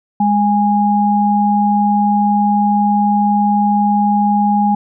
sine tone pair together, 206 / 824 Hz, G#3 / G#5, -14 / -14 cents, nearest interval 2 octaves, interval 2400 cents, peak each -13 dBFS, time 0.2-4.75 s, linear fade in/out 5 ms, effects none

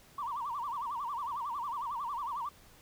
sine tone with vibrato, 1042 Hz, C6, 7 cents flat, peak -33 dBFS, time 0.18-2.49 s, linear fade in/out 5 ms, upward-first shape sine, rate 11 Hz, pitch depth 220 cents each way, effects tanh soft clip ceiling -29 dBFS + pink hiss -59 dBFS RMS until 2.81 s

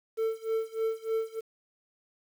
triangle tone with tremolo, 446.4 Hz, A4, 25 cents sharp, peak -23 dBFS, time 0.17-1.41 s, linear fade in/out 20 ms, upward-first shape sine, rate 3.3 Hz, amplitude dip 95%, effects 9-bit

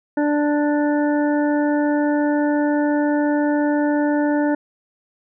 harmonic tone, 294.3 Hz, D4, 4 cents sharp, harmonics 1 / 2 / 3 / 5 / 6, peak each -17 / -23 / -27 / -31 / -33 dBFS, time 0.17-4.55 s, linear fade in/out 5 ms, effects none

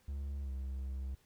triangle tone with pitch glide, 69.8 to 66.34 Hz, C#2 to C2, +13 to +25 cents, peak -35 dBFS, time 0.08-1.15 s, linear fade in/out 5 ms, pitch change -88 cents, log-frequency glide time 0.42-0.5 s, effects pink hiss -70 dBFS RMS until 1.25 s

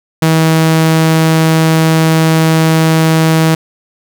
sawtooth tone, 160.6 Hz, E3, 45 cents flat, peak -3 dBFS, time 0.22-3.55 s, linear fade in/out 5 ms, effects none

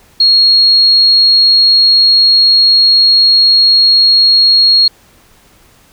sine tone, 4294 Hz, C8, 44 cents sharp, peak -4 dBFS, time 0.2-4.88 s, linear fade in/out 5 ms, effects pink hiss -46 dBFS RMS until 5.92 s

